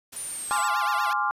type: noise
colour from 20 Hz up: white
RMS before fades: -41 dBFS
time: 0.12-0.62 s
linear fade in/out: 10 ms
type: linear sweep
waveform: sine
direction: down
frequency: 9397 to 7760 Hz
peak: -32 dBFS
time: 0.16-0.68 s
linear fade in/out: 5 ms
type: chord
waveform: sine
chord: D half-diminished seventh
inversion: second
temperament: equal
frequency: 830.6 / 1046.5 / 1174.7 / 1396.9 Hz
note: Ab5 / C6 / D6 / F6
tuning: 0 / 0 / 0 / 0 cents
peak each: -28 dBFS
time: 0.51-1.31 s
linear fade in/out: 0 ms
type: tone with vibrato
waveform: 10% pulse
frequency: 786 Hz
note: G5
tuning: 4 cents sharp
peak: -24 dBFS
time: 0.51-1.13 s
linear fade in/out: 0 ms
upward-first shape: sine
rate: 8.3 Hz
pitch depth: 290 cents each way
effects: resampled to 32000 Hz